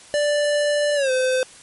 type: tone with pitch glide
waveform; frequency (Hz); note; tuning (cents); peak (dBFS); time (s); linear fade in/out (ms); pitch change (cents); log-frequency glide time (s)
square; 587.3 to 514.2; D5 to C5; 0 to -30; -18; 0.14-1.43; 0; -230; 0.95-1.11
effects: white hiss -45 dBFS RMS until 1.62 s + MP3 48 kbps

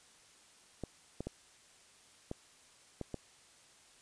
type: clicks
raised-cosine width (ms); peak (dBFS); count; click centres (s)
2; -25; 6; 0.837 / 1.206 / 1.27 / 2.314 / 3.013 / 3.143
effects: white hiss -62 dBFS RMS until 4.01 s + resampled to 22050 Hz

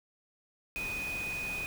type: tone in noise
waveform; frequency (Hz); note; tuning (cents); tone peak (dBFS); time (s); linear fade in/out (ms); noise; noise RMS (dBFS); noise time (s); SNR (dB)
sine; 2489; D#7; 0; -34; 0.76-1.66; 0; pink; -43; 0.76-1.66; +6
effects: none

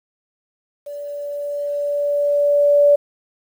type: tone with level ramp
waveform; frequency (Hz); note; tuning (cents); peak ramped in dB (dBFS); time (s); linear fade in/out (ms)
sine; 578; D5; -28; -28 to -8; 0.86-2.96; 10
effects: 8-bit

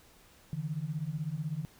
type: beating tone pair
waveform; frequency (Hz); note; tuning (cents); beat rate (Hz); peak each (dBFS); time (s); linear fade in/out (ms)
sine; 144.6 / 160.6; D3 / E3; -27 / -45; 16; -36 / -35; 0.53-1.65; 0
effects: pink hiss -60 dBFS RMS until 1.79 s

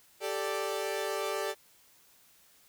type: chord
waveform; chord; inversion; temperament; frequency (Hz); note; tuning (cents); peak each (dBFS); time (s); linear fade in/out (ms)
sawtooth; G suspended second; none; equal; 392 / 440 / 587.3; G4 / A4 / D5; 0 / 0 / 0; -32; 0.2-1.55; 50
effects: white hiss -62 dBFS RMS until 2.68 s

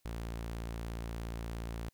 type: tone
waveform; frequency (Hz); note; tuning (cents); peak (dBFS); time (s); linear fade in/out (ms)
sawtooth; 57; A#1; -38; -34; 0.05-1.89; 5
effects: white hiss -75 dBFS RMS until 1.93 s

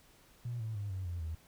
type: tone with pitch steps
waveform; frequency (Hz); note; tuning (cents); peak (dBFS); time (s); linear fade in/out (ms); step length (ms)
triangle; 120 / 110.68 / 102.08 / 94.15 / 86.84 / 80.09; B2 / A2 / G#2 / F#2 / F2 / E2; -49 / +11 / -29 / +31 / -9 / -49; -32; 0.45-1.35; 5; 150
effects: tanh soft clip ceiling -33 dBFS + pink hiss -63 dBFS RMS until 1.47 s

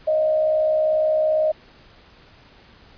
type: tone with frequency modulation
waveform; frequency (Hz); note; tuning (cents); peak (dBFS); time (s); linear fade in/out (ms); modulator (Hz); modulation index
sine; 622.3; D#5; 0; -16; 0.07-1.52; 10; 62.3; 0.38
effects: pink hiss -50 dBFS RMS until 2.97 s + resampled to 11025 Hz

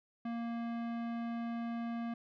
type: tone with tanh clipping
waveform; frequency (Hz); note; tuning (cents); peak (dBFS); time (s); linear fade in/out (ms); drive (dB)
sine; 233.1; A#3; 0; -38; 0.25-2.14; 5; 18
effects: none

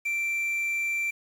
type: tone with quantisation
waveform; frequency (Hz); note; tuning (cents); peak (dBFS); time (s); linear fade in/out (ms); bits
triangle; 2349; D7; 0; -24; 0.05-1.11; 10; 8
effects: none

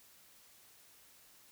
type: silence
effects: white hiss -62 dBFS RMS until 1.51 s

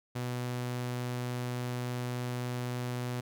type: tone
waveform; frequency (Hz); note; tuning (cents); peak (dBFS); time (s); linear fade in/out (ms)
sawtooth; 123.47; B2; 0; -29; 0.15-3.21; 10
effects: none

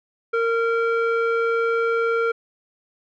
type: tone with low-pass filter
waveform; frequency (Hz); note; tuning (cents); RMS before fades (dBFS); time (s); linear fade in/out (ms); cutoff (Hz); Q
square; 460.5; A#4; -21; -21; 0.33-2.32; 10; 1700; 2.8
effects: none

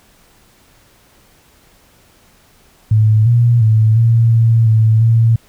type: tone with pitch steps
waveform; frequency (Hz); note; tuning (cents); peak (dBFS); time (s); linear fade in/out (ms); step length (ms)
sine; 108.5 / 118.8 / 109.8 / 115.1 / 114.2 / 110.6 / 114.2; A2 / A#2 / A2 / A#2 / A#2 / A2 / A#2; -24 / +33 / -3 / -22 / -35 / +9 / -35; -7; 2.91-5.36; 5; 350
effects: pink hiss -50 dBFS RMS until 5.48 s

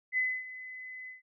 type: tone with ADSR envelope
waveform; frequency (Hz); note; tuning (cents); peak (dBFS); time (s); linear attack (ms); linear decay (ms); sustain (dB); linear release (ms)
sine; 2021; B6; +39; -25; 0.12-1.22; 54; 260; -16; 140
effects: none

